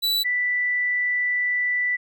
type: tone pair in turn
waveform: 45% pulse / sine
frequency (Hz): 3951 / 1975.5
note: B7 / B6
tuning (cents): 0 / 0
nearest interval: octave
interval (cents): 1200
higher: first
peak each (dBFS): -20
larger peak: neither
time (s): 0.02-0.24 / 0.24-1.97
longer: second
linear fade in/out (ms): 20
effects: none